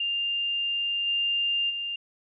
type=tone with level steps; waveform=sine; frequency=2799 Hz; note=F7; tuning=3 cents sharp; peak=-25 / -23 / -29 dBFS; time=0-1.96 s; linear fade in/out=5 ms; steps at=1.06 / 1.69 s; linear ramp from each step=20 ms; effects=none